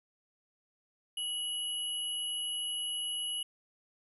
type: tone pair together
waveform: sine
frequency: 2928 / 11055 Hz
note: F#7 / F9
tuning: -19 / -19 cents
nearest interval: octave + major seventh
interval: 2300 cents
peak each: -34 / -39 dBFS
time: 1.17-3.43 s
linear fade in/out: 5 ms
effects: none